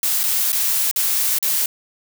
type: noise with dropouts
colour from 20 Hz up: blue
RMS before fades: -19 dBFS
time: 0.03-1.66 s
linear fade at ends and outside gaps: 2 ms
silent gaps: 0.233-0.237 / 0.52-0.528 / 0.913-0.96 / 1.387-1.426 s
effects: none